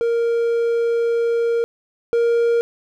triangle tone pair in turn, 466.2 / 468.2 Hz, A#4 / A#4, 0 / +8 cents, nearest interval unison, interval 8 cents, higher second, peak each -14 / -12 dBFS, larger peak second, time 0.01-1.64 / 2.13-2.61 s, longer first, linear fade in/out 0 ms, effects none

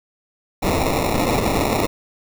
blue noise with sample-and-hold, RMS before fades -19 dBFS, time 0.62-1.87 s, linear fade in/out 10 ms, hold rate 1575 Hz, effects none

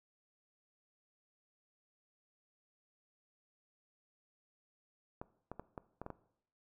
clicks, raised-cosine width 1 ms, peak -29 dBFS, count 7, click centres 5.215 / 5.516 / 5.596 / 5.778 / 6.016 / 6.064 / 6.103 s, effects noise-tail reverb RT60 0.7 s tail -18 dB re dry

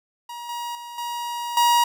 45% pulse tone with level steps, 953 Hz, A#5, 38 cents sharp, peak -33 / -28 / -35 / -27 / -15 dBFS, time 0.29-1.84 s, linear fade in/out 5 ms, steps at 0.49 / 0.75 / 0.98 / 1.57 s, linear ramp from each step 2 ms, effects none

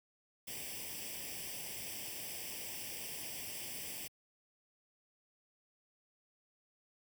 white noise with comb filter, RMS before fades -44 dBFS, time 0.47-4.08 s, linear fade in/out 10 ms, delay 0.37 ms, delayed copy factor +0.85, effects high-pass 60 Hz 12 dB/octave

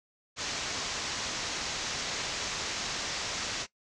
white low-pass noise, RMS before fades -35 dBFS, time 0.36-3.67 s, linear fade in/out 50 ms, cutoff 6800 Hz, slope 48 dB/octave, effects noise-tail reverb RT60 0.1 s tail -18 dB re dry

